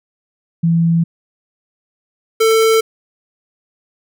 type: tone pair in turn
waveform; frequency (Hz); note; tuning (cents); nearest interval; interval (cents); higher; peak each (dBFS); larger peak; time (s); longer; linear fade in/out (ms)
sine / square; 166.9 / 445.6; E3 / A4; +22 / +22; octave + perfect fourth; 1700; second; -10; neither; 0.63-1.04 / 2.4-2.81; neither; 10
effects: none